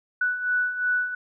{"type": "beating tone pair", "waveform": "sine", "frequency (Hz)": [1480, 1482.8], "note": ["F#6", "F#6"], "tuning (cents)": [0, 3], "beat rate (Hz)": 2.8, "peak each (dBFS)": [-29, -23], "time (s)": [0.21, 1.15], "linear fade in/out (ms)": 5, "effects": []}